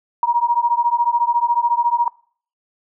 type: beating tone pair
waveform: sine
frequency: 943 / 957 Hz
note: A#5 / A#5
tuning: +20 / +45 cents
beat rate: 14 Hz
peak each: -17 dBFS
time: 0.23-2.08 s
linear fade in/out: 2 ms
effects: noise-tail reverb RT60 0.5 s tail -24 dB re dry